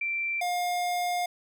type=tone pair in turn; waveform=sine / square; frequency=2349 / 710.6 Hz; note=D7 / F5; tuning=0 / +30 cents; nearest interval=octave + major sixth; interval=2070 cents; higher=first; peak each=-27 / -27 dBFS; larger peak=neither; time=0.01-0.41 / 0.41-1.26 s; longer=second; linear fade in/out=5 ms; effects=none